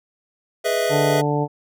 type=chord; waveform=square; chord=E major seventh; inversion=first; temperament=equal; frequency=415.3 / 493.9 / 622.3 / 659.3 Hz; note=G#4 / B4 / D#5 / E5; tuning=0 / 0 / 0 / 0 cents; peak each=-26 / -25 / -27 / -23 dBFS; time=0.64-1.22 s; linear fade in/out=20 ms
type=harmonic tone; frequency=146.83 Hz; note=D3; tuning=in tune; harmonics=1 / 2 / 3 / 4 / 5 / 6; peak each=-22 / -25 / -24 / -28 / -29 / -26 dBFS; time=0.89-1.48 s; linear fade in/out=50 ms
effects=none